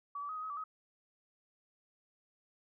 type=tone with pitch steps; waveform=sine; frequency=1142 / 1154 / 1263 / 1252 / 1274 / 1157 / 1267 Hz; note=D6 / D6 / D#6 / D#6 / D#6 / D6 / D#6; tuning=-49 / -31 / +26 / +10 / +41 / -26 / +31 cents; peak=-38 dBFS; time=0.15-0.64 s; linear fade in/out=5 ms; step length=70 ms; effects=none